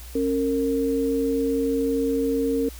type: tone pair together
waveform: sine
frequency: 273.3 / 459.6 Hz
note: C#4 / A#4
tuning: -24 / -25 cents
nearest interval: major sixth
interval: 899 cents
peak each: -23 dBFS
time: 0.15-2.69 s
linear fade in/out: 5 ms
effects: added 60 Hz sine -38 dBFS peak until 2.79 s + white hiss -45 dBFS RMS until 2.79 s